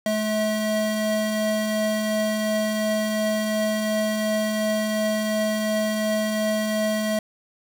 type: tone pair together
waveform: square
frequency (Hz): 214.4 / 646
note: A3 / E5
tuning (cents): -45 / -35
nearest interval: octave + perfect fifth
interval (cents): 1910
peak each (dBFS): -25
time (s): 0.06-7.19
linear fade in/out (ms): 2
effects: none